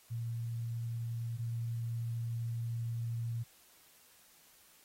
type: tone pair in turn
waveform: sine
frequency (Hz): 116.54 / 116.54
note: A#2 / A#2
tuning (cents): 0 / 0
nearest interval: unison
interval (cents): 0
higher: neither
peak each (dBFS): -35 / -34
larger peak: second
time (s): 0.1-1.38 / 1.38-3.44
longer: second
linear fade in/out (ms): 20
effects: white hiss -63 dBFS RMS until 4.84 s + AAC 48 kbps